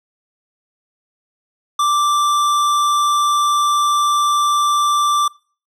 triangle tone with hard clipping, 1174.7 Hz, D6, in tune, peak -15 dBFS, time 1.79-5.28 s, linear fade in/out 5 ms, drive 18 dB, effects noise-tail reverb RT60 0.4 s tail -23 dB re dry

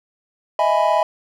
triangle chord, E major seventh, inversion third, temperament equal with one note detuned, 622.3 / 659.3 / 830.6 / 991.8 Hz, D#5 / E5 / G#5 / B5, 0 / 0 / 0 / +7 cents, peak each -18 dBFS, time 0.59-1.03 s, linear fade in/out 2 ms, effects none

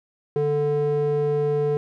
square tone with band-pass filter, 146.83 Hz, D3, in tune, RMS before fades -22 dBFS, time 0.36-1.77 s, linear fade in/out 0 ms, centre 370 Hz, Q 6.6, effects none

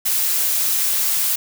blue noise, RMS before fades -19 dBFS, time 0.05-1.36 s, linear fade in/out 10 ms, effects none

